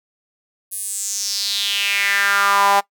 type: tone with high-pass filter sweep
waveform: sawtooth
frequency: 200 Hz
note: G3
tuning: 35 cents sharp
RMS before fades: -19 dBFS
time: 0.71-2.81 s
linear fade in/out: 20 ms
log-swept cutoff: 11000 to 800 Hz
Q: 4.1
effects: noise-tail reverb RT60 0.1 s tail -20 dB re dry